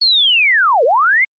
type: linear two-way sweep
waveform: sine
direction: down then up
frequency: 4435 to 437.9 to 2198 Hz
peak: -7 dBFS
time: 0.01-1.25 s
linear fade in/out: 10 ms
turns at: 0.84 s
effects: Opus 24 kbps